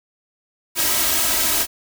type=noise with comb filter; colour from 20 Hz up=white; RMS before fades=-19 dBFS; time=0.75-1.67 s; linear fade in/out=50 ms; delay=3.1 ms; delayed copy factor=+0.8; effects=none